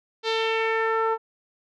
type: tone with low-pass filter sweep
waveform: sawtooth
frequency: 447.7 Hz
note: A4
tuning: 30 cents sharp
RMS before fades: -24 dBFS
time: 0.23-1.18 s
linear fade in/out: 50 ms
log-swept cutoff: 4200 to 1100 Hz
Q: 2.8
effects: none